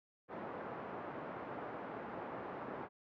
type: band-pass noise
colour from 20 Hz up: white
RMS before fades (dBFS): -45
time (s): 0.28-2.89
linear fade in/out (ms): 50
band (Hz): 160 to 970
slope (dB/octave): 12
effects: low-pass 2000 Hz 12 dB/octave